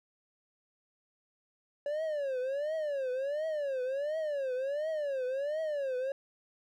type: tone with vibrato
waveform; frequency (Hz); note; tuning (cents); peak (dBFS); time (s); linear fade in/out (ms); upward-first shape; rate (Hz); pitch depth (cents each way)
triangle; 567; C#5; +39; -29; 1.86-6.12; 2; triangle; 1.4; 230
effects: none